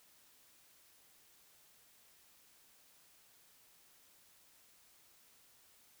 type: silence
effects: white hiss -66 dBFS RMS until 6 s